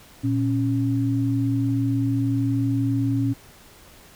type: tone pair together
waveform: sine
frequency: 116.54 / 275.7 Hz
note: A#2 / C#4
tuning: 0 / -9 cents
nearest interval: octave + minor third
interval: 1491 cents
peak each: -22 dBFS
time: 0.23-3.34 s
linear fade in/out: 20 ms
effects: pink hiss -49 dBFS RMS until 4.15 s